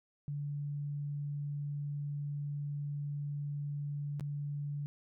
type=tone with dropouts; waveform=sine; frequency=144.7 Hz; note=D3; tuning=25 cents flat; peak=-35 dBFS; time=0.28-4.86 s; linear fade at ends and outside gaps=0 ms; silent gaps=4.197-4.208 s; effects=none